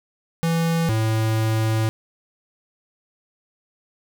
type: tone pair in turn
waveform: square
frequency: 165.8 / 110.66 Hz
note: E3 / A2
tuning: +10 / +10 cents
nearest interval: perfect fifth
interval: 700 cents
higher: first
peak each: -19 dBFS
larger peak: neither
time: 0.43-0.89 / 0.89-1.89 s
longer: second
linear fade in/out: 0 ms
effects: none